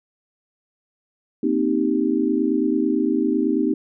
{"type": "chord", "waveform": "sine", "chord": "C minor seventh", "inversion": "third", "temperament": "equal", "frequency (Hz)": [233.1, 261.6, 311.1, 392], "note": ["Bb3", "C4", "Eb4", "G4"], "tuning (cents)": [0, 0, 0, 0], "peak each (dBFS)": [-25, -22, -21, -25], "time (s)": [1.43, 3.74], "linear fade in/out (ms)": 5, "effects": []}